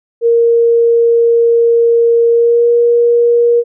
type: tone with pitch glide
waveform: sine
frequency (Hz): 466.2 to 473.5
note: A#4 to A#4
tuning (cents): 0 to +27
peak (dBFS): -6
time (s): 0.21-3.64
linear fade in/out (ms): 50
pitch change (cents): +27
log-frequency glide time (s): 2.3-2.69
effects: none